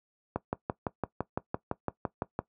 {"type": "click train", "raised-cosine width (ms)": 1, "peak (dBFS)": -15, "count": 13, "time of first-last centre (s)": [0.36, 2.39], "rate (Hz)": 5.91, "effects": ["noise-tail reverb RT60 0.1 s tail -18 dB re dry", "high-pass 80 Hz 12 dB/octave"]}